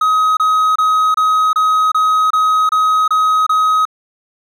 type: tone bursts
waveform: triangle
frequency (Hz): 1265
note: D#6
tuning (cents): +28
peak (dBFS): -8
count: 10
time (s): 0.01-3.853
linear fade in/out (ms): 5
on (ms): 360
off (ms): 27
effects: none